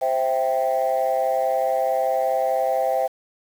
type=chord; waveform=sine; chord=C major; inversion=none; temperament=equal; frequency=523.3 / 659.3 / 784 Hz; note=C5 / E5 / G5; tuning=0 / 0 / 0 cents; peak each=-22 dBFS; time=0.01-3.08 s; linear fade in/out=20 ms; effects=tanh soft clip ceiling -13 dBFS + 7-bit